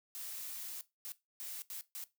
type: noise bursts at uneven times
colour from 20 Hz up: blue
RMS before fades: -44 dBFS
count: 5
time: 0.15-0.81 / 1.05-1.12 / 1.4-1.62 / 1.7-1.81 / 1.95-2.04 s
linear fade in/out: 0 ms
effects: noise-tail reverb RT60 0.2 s tail -17 dB re dry